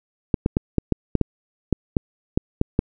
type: clicks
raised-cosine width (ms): 3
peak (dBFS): -4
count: 12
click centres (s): 0.342 / 0.461 / 0.569 / 0.783 / 0.923 / 1.153 / 1.213 / 1.727 / 1.968 / 2.375 / 2.614 / 2.791
effects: none